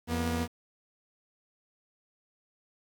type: tone pair together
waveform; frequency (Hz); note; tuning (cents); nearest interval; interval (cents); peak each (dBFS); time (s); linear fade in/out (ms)
sawtooth; 84.85 / 240; F2 / B3; -49 / -49; octave + tritone; 1800; -28 / -27; 0.07-0.48; 50
effects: 9-bit